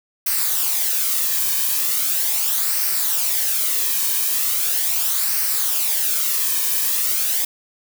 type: noise with flanger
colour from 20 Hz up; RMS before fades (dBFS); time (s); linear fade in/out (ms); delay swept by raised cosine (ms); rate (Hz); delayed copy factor
blue; -20; 0.26-7.45; 5; 0.28 to 1.48; 0.39; -0.55
effects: none